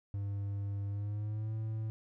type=tone with pitch glide; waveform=triangle; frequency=100.3 to 110.01 Hz; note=G2 to A2; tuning=+40 to 0 cents; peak=-32 dBFS; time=0.14-1.9 s; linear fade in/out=0 ms; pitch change=+160 cents; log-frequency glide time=0.88-1.54 s; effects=none